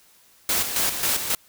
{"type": "noise with tremolo", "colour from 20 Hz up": "white", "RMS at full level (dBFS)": -22, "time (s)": [0.49, 1.35], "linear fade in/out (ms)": 2, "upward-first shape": "square", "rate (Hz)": 3.7, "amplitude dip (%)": 55, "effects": ["white hiss -56 dBFS RMS until 1.48 s"]}